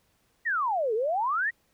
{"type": "exponential two-way sweep", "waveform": "sine", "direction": "down then up", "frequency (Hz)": [1958, 417.5, 1958], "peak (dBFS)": -24, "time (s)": [0.45, 1.51], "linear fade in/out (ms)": 20, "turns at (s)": 0.94, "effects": ["pink hiss -69 dBFS RMS until 1.73 s"]}